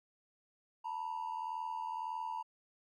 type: ring-modulated tone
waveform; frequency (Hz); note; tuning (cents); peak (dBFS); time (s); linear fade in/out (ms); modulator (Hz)
triangle; 933; A#5; +1; -31; 0.84-2.43; 20; 40.9
effects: tanh soft clip ceiling -32 dBFS